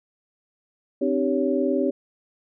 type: tone cluster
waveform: sine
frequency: 262.7 / 302.5 / 391.7 / 561 Hz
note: C4 / D#4 / G4 / C#5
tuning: +7 / -49 / -1 / +21 cents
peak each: -24 / -26 / -25 / -26 dBFS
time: 1.01-1.91 s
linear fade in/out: 10 ms
effects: none